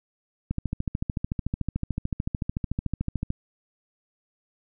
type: click train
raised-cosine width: 5 ms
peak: -14 dBFS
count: 39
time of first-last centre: 0.51-3.304 s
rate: 13.6 Hz
effects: none